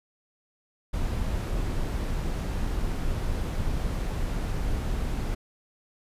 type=noise; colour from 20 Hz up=brown; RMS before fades=-28 dBFS; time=0.93-5.35 s; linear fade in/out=10 ms; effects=resampled to 32000 Hz